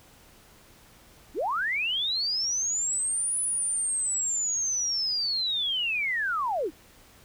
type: linear two-way sweep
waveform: sine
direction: up then down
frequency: 233.1 to 10020 to 262.5 Hz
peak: -25 dBFS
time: 1.34-6.71 s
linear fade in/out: 50 ms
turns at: 3.4 s
effects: pink hiss -55 dBFS RMS until 7.24 s